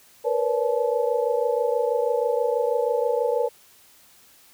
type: tone cluster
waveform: sine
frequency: 470 / 496.2 / 567 / 865 Hz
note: A#4 / B4 / C#5 / A5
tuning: +14 / +8 / +39 / -30 cents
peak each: -24 / -24 / -27 / -30 dBFS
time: 0.24-3.49 s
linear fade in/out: 20 ms
effects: white hiss -54 dBFS RMS until 4.53 s